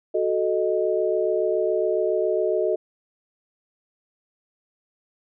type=chord; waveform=sine; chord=D# diminished; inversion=first; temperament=equal with one note detuned; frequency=370 / 437.2 / 622.3 Hz; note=F#4 / A4 / D#5; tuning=0 / -11 / 0 cents; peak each=-24 dBFS; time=0.14-2.76 s; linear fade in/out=10 ms; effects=none